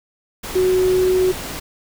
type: tone in noise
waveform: sine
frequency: 370 Hz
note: F#4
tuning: in tune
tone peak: -13 dBFS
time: 0.55-1.32 s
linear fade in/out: 10 ms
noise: pink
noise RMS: -29 dBFS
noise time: 0.43-1.6 s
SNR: +13 dB
effects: none